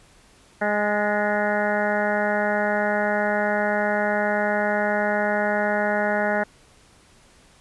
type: harmonic tone with a mistuned harmonic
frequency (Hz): 207.7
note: G#3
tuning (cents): 0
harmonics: 1 / 2 / 3 / 4 / 5 / 6 / 7 / 8 / 9 / 10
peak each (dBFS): -28 / -30 / -24 / -27 / -38 / -39 / -28 / -31 / -31 / -39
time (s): 0.61-6.44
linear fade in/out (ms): 10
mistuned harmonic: 8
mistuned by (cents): +41
effects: pink hiss -54 dBFS RMS until 7.6 s + resampled to 24000 Hz

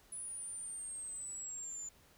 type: exponential sweep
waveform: sine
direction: down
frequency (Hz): 9956 to 7040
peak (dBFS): -40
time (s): 0.12-1.89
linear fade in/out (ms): 5
effects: tanh soft clip ceiling -39 dBFS + pink hiss -65 dBFS RMS until 2.17 s

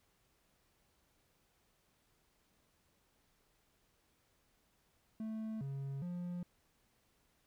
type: tone with pitch steps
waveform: triangle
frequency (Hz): 219.8 / 137.4 / 176.5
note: A3 / C#3 / F3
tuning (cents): -2 / -15 / +19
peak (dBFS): -37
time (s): 5.2-6.43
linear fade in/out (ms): 2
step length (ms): 410
effects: pink hiss -75 dBFS RMS until 7.46 s

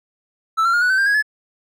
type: tone with pitch steps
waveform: triangle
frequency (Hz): 1318.5 / 1368.9 / 1421.3 / 1475.7 / 1532.2 / 1590.8 / 1651.6 / 1714.8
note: E6 / F6 / F6 / F#6 / G6 / G6 / G#6 / A6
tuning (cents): 0 / -35 / +30 / -5 / -40 / +25 / -10 / -45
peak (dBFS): -12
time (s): 0.57-1.226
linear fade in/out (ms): 20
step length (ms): 82
effects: none

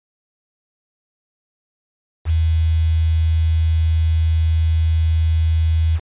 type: tone with quantisation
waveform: sine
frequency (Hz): 80.8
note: E2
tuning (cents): -34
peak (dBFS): -13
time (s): 2.25-6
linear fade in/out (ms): 50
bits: 6
effects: resampled to 8000 Hz

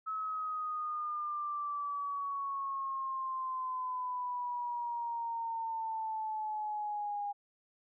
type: exponential sweep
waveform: sine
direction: down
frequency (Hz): 1294 to 813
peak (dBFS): -34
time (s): 0.06-7.33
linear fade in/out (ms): 20
effects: none

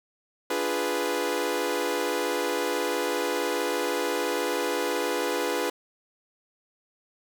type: chord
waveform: sawtooth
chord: D diminished seventh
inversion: none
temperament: equal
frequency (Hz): 293.7 / 349.2 / 415.3 / 493.9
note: D4 / F4 / Ab4 / Cb5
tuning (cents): 0 / 0 / 0 / 0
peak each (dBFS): -30 / -28 / -27 / -25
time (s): 0.5-5.7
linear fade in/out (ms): 5
effects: none

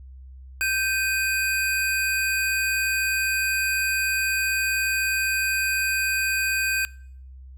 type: tone pair together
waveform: square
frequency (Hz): 1559.5 / 2489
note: G6 / D#7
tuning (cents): -9 / 0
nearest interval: minor sixth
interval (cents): 809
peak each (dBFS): -25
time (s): 0.61-6.85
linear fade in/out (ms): 0
effects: noise-tail reverb RT60 0.6 s tail -23 dB re dry + added 65 Hz sine -40 dBFS peak until 7.57 s

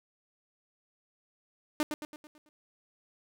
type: tone with echo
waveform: sawtooth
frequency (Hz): 301.6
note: D4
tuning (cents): +46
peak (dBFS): -22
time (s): 1.8-1.83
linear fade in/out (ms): 0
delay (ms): 110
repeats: 6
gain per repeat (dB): -6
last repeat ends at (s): 2.49
effects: none

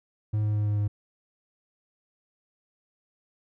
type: tone with pitch steps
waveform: triangle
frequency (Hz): 106.5 / 105.7 / 104.91 / 104.13 / 103.35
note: G#2 / G#2 / G#2 / G#2 / G#2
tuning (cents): +44 / +31 / +18 / +5 / -8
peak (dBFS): -21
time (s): 0.33-0.88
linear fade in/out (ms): 10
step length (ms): 110
effects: none

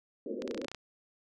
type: band-pass noise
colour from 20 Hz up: white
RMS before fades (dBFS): -38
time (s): 0.26-0.66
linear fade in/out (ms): 5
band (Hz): 210 to 550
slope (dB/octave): 96
type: clicks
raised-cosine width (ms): 0.2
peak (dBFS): -24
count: 10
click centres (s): 0.421 / 0.477 / 0.511 / 0.546 / 0.577 / 0.616 / 0.646 / 0.683 / 0.716 / 0.747
effects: none

